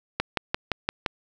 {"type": "click train", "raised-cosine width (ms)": 0.3, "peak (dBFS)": -7, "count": 6, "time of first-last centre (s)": [0.2, 1.062], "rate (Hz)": 5.8, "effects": []}